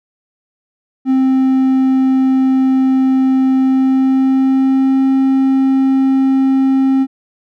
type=tone with pitch glide; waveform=triangle; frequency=262.9 to 266.9 Hz; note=C4 to C4; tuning=+8 to +35 cents; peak=-7 dBFS; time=1.05-7.07 s; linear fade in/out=50 ms; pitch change=+27 cents; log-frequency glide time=3.58-5.05 s; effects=none